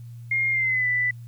sine tone with pitch glide, 2128 to 1985.5 Hz, C7 to B6, +29 to +9 cents, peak -20 dBFS, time 0.31-1.11 s, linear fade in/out 5 ms, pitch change -120 cents, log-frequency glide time 0.51-0.87 s, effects added 118 Hz sine -37 dBFS peak until 1.27 s + white hiss -63 dBFS RMS until 1.27 s

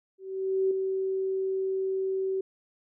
sine tone with ADSR envelope, 382.1 Hz, G4, 44 cents flat, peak -21 dBFS, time 0.18-2.41 s, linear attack 530 ms, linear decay 3 ms, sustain -5 dB, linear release 5 ms, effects none

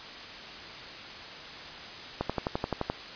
click train, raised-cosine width 1 ms, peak -14 dBFS, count 9, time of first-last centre 2.21-2.9 s, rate 11.6 Hz, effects white hiss -42 dBFS RMS until 3.15 s + resampled to 11025 Hz

